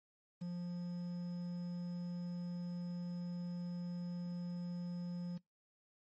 triangle tone with quantisation, 175.6 Hz, F3, 10 cents sharp, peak -37 dBFS, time 0.41-5.38 s, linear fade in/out 10 ms, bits 10, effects noise-tail reverb RT60 0.2 s tail -24 dB re dry + MP3 32 kbps

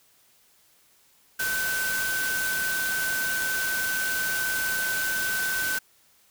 sine tone in noise, 1526 Hz, G6, 47 cents flat, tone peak -26 dBFS, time 1.39-5.79 s, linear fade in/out 10 ms, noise white, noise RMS -31 dBFS, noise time 1.39-5.79 s, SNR +2 dB, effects white hiss -61 dBFS RMS until 6.3 s

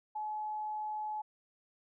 sine tone, 853 Hz, G#5, 46 cents sharp, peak -35 dBFS, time 0.15-1.22 s, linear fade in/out 10 ms, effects none

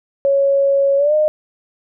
sine tone with pitch glide, 554 to 611.2 Hz, C#5 to D#5, -1 to -31 cents, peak -11 dBFS, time 0.25-1.28 s, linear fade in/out 0 ms, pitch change +170 cents, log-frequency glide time 0.97-1.14 s, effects none

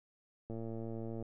click train, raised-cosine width 2 ms, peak -30 dBFS, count 83, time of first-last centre 0.5-1.226 s, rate 113 Hz, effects none

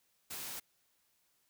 white noise, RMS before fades -43 dBFS, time 0.3-0.6 s, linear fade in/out 10 ms, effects white hiss -75 dBFS RMS until 1.49 s

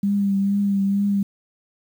sine tone with vibrato, 199.1 Hz, G3, 27 cents sharp, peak -17 dBFS, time 0.03-1.23 s, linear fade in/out 5 ms, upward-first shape triangle, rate 2.2 Hz, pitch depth 32 cents each way, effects 8-bit

